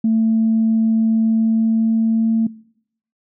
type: tone with pitch glide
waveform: sine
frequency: 223.2 to 224.8 Hz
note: A3 to A3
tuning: +25 to +37 cents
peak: -12 dBFS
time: 0.04-2.47 s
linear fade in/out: 5 ms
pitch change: +12 cents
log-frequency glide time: 1.25-2.3 s
effects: noise-tail reverb RT60 0.7 s tail -22 dB re dry + tanh soft clip ceiling -8 dBFS